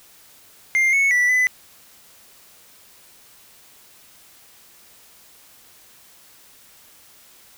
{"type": "tone with pitch steps", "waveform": "triangle", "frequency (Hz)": [2106, 2206, 1964, 2004], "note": ["C7", "C#7", "B6", "B6"], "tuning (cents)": [11, -9, -10, 25], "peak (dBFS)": -13, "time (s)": [0.75, 1.47], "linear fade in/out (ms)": 0, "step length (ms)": 180, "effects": ["white hiss -50 dBFS RMS until 7.57 s"]}